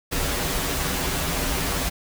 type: noise with comb filter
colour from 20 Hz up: pink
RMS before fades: -25 dBFS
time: 0.11-1.9 s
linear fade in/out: 20 ms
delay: 9.3 ms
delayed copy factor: -0.8
effects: none